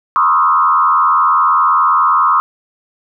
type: tone with frequency modulation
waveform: sine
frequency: 1165 Hz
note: D6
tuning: 14 cents flat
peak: -8 dBFS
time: 0.16-2.4 s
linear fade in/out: 0 ms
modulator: 84.9 Hz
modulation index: 1.8
effects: none